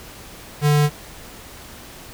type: tone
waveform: square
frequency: 147.7 Hz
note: D3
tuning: 10 cents sharp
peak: -14 dBFS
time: 0.61-0.9 s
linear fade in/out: 50 ms
effects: pink hiss -40 dBFS RMS until 2.13 s